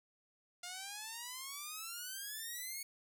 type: exponential sweep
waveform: 5% pulse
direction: up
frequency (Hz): 700 to 2225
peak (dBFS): -32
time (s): 0.63-2.83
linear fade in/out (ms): 5
effects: none